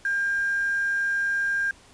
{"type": "tone with quantisation", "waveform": "sine", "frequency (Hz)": 1603, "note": "G6", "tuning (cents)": 38, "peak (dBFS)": -22, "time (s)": [0.05, 1.71], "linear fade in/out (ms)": 2, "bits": 7, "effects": ["pink hiss -53 dBFS RMS until 1.93 s", "resampled to 22050 Hz"]}